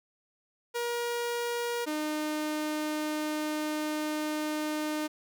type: tone pair in turn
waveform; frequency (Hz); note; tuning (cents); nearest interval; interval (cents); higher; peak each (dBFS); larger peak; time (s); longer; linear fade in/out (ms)
sawtooth; 475.8 / 305; A#4 / D#4; +35 / -34; minor sixth; 769; first; -26; neither; 0.74-1.86 / 1.86-5.08; second; 20
effects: none